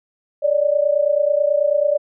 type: tone pair together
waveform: sine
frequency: 570 / 599.2 Hz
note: C#5 / D5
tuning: +48 / +35 cents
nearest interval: minor second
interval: 87 cents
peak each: -17 dBFS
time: 0.42-1.98 s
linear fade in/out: 20 ms
effects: none